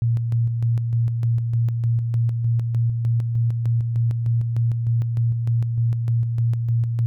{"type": "tone with tremolo", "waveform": "sine", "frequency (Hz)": 116.54, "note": "A#2", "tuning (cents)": 0, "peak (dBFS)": -16, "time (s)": [0.02, 7.06], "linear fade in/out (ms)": 0, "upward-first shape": "square", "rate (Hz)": 3.3, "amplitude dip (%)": 40, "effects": []}